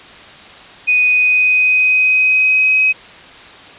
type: tone with pitch glide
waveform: sine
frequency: 2489 to 2534 Hz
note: D#7 to D#7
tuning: 0 to +31 cents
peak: -9 dBFS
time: 0.87-2.93 s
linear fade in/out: 20 ms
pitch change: +31 cents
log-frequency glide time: 1-2.82 s
effects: white hiss -37 dBFS RMS until 3.78 s + resampled to 8000 Hz